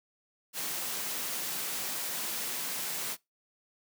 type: high-pass noise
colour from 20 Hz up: white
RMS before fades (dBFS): -35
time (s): 0.53-3.17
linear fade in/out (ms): 50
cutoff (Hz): 130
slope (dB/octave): 96
effects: noise-tail reverb RT60 0.2 s tail -23 dB re dry